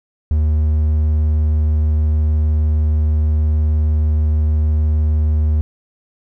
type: tone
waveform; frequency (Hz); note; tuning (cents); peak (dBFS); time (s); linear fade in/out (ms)
triangle; 76.6; D#2; -27; -10; 0.31-5.61; 0
effects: none